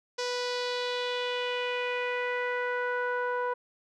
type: tone with low-pass filter sweep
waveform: sawtooth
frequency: 492.6 Hz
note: B4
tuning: 5 cents flat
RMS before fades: -31 dBFS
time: 0.18-3.54 s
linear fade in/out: 10 ms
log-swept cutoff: 5400 to 1200 Hz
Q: 2.9
effects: none